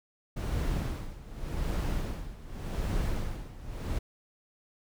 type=noise with tremolo; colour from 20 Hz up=brown; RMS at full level=-29 dBFS; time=0.36-3.99 s; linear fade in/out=10 ms; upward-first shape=sine; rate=0.86 Hz; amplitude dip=85%; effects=none